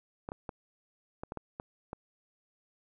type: clicks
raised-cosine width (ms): 1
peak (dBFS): -24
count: 8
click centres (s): 0.289 / 0.319 / 0.492 / 1.235 / 1.321 / 1.373 / 1.599 / 1.931
effects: none